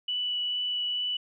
sine tone with vibrato, 2960 Hz, F#7, in tune, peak -27 dBFS, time 0.08-1.17 s, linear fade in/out 5 ms, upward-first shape triangle, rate 2.3 Hz, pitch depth 8 cents each way, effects none

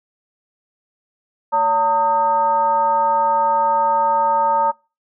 sine tone with frequency modulation, 910 Hz, A#5, 42 cents flat, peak -13 dBFS, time 1.52-4.72 s, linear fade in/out 20 ms, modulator 341 Hz, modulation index 0.65, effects noise-tail reverb RT60 0.3 s tail -25 dB re dry

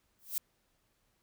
violet noise with exponential growth, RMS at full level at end -30 dBFS, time 0.19-0.38 s, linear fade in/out 0 ms, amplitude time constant 40 ms, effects pink hiss -75 dBFS RMS until 1.22 s

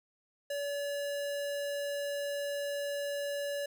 square tone, 571 Hz, D5, 49 cents flat, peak -34 dBFS, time 0.5-3.66 s, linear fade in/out 5 ms, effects none

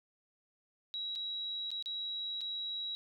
sine tone with dropouts, 3872 Hz, B7, 35 cents flat, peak -36 dBFS, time 0.94-2.95 s, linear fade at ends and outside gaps 0 ms, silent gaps 1.153-1.158 / 1.705-1.715 / 1.825-1.859 / 2.408-2.414 s, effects none

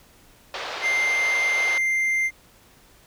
pink band-pass noise, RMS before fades -32 dBFS, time 0.54-1.78 s, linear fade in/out 2 ms, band 480 to 4700 Hz, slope 24 dB/octave
triangle tone, 2093 Hz, C7, in tune, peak -18 dBFS, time 0.81-2.31 s, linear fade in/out 50 ms
effects pink hiss -54 dBFS RMS until 3.06 s

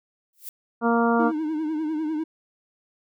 violet noise with exponential growth, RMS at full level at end -32 dBFS, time 0.33-0.49 s, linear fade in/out 1 ms, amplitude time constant 33 ms
harmonic tone, 233.1 Hz, A#3, in tune, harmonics 1 / 2 / 3 / 4 / 5 / 6, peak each -21 / -24 / -26 / -27 / -28 / -29 dBFS, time 0.81-1.32 s, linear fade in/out 50 ms
triangle tone with vibrato, 311.1 Hz, D#4, in tune, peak -22 dBFS, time 1.19-2.24 s, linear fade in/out 10 ms, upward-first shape triangle, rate 10 Hz, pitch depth 82 cents each way
effects none

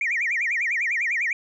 sine tone with vibrato, 2100 Hz, C7, 6 cents sharp, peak -20 dBFS, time 0.01-1.33 s, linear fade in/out 2 ms, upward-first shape sine, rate 10 Hz, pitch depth 250 cents each way, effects tanh soft clip ceiling -18 dBFS

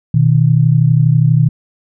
sine tone pair together, 123.2 / 155.56 Hz, B2 / D#3, -4 / 0 cents, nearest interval major third, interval 404 cents, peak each -10 dBFS, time 0.14-1.49 s, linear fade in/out 5 ms, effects none

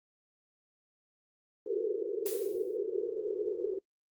white band-pass noise, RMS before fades -34 dBFS, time 1.66-3.79 s, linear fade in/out 5 ms, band 360 to 470 Hz, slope 96 dB/octave
blue noise with exponential decay, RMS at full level -36 dBFS, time 2.26-2.77 s, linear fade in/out 1 ms, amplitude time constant 110 ms
effects noise-tail reverb RT60 0.1 s tail -23 dB re dry + Opus 24 kbps

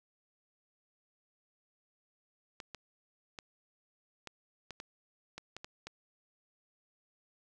clicks, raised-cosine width 0.2 ms, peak -26 dBFS, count 10, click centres 2.602 / 2.747 / 3.388 / 4.273 / 4.707 / 4.801 / 5.38 / 5.566 / 5.645 / 5.87 s, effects none

